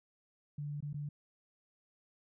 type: tone with dropouts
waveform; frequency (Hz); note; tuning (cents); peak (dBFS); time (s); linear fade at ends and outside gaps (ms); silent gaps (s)
sine; 146.2; D3; -7; -37; 0.58-1.09; 5; 0.806-0.825 / 0.931-0.942
effects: none